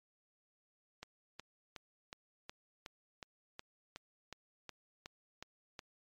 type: click train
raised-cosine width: 0.2 ms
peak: -28 dBFS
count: 14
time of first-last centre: 1.03-5.792 s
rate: 2.73 Hz
effects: MP3 64 kbps